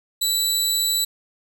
20% pulse tone with amplitude modulation, 3951 Hz, B7, in tune, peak -11 dBFS, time 0.21-1.05 s, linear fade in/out 10 ms, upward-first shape sine, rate 215 Hz, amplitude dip 45%, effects none

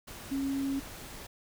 sine tone in noise, 273.5 Hz, C#4, 23 cents flat, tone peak -29 dBFS, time 0.31-0.8 s, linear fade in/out 10 ms, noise pink, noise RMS -45 dBFS, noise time 0.07-1.27 s, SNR +13 dB, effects none

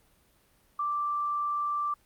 sine tone, 1174 Hz, D6, 1 cent flat, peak -27 dBFS, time 0.79-1.94 s, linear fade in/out 5 ms, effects pink hiss -65 dBFS RMS until 2.05 s + Opus 32 kbps

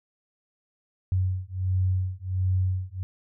sine beating tone pair, 92.3 / 93.7 Hz, F#2 / F#2, -4 / +22 cents, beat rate 1.4 Hz, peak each -26 / -26 dBFS, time 1.12-3.03 s, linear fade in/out 0 ms, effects none

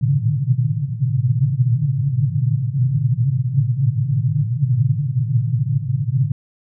pink band-pass noise, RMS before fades -18 dBFS, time 0.01-6.32 s, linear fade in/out 5 ms, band 110 to 150 Hz, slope 96 dB/octave, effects none

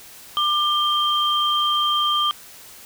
sine tone pair together, 1193 / 3165 Hz, D6 / G7, +27 / +16 cents, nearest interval octave + perfect fourth, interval 1689 cents, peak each -20 dBFS, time 0.37-2.31 s, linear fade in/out 0 ms, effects white hiss -43 dBFS RMS until 2.85 s

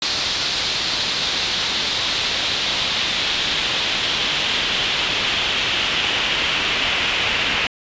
brown noise with band-pass filter sweep, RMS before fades -21 dBFS, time 0.02-7.67 s, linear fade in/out 2 ms, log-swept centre 4200 to 2800 Hz, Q 2.7, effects resampled to 16000 Hz

